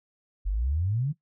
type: exponential sweep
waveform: sine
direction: up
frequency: 43.65 to 155.56 Hz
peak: -24 dBFS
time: 0.45-1.13 s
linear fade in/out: 20 ms
effects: noise-tail reverb RT60 0.1 s tail -18 dB re dry